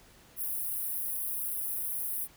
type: high-pass noise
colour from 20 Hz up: white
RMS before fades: -34 dBFS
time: 0.36-2.28 s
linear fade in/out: 50 ms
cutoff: 9500 Hz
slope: 96 dB/octave
effects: pink hiss -58 dBFS RMS until 2.36 s